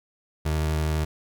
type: tone with vibrato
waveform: 30% pulse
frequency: 77.5 Hz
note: D#2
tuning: 6 cents flat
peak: -20 dBFS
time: 0.45-1.05 s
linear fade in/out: 10 ms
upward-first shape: sine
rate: 12 Hz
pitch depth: 16 cents each way
effects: 10-bit